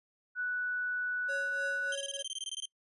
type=tone; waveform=sine; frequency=1480 Hz; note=F#6; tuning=in tune; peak=-31 dBFS; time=0.35-1.96 s; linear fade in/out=50 ms
type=tone with tremolo; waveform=square; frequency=554.4 Hz; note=C#5; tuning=in tune; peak=-37 dBFS; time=1.28-2.23 s; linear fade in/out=20 ms; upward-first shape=triangle; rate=3.3 Hz; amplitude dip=75%
type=tone bursts; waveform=sawtooth; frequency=3136 Hz; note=G7; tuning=in tune; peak=-32 dBFS; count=14; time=1.92-2.656 s; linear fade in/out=2 ms; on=34 ms; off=20 ms
effects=noise-tail reverb RT60 0.1 s tail -22 dB re dry + resampled to 24000 Hz